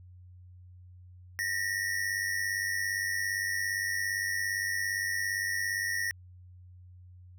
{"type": "tone pair together", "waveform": "square", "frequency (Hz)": [1826.5, 1924], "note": ["A#6", "B6"], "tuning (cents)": [-36, -46], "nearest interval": "minor second", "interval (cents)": 90, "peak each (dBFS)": [-33, -33], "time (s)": [1.39, 6.11], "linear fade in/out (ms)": 0, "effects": ["added 90 Hz sine -49 dBFS peak until 7.38 s"]}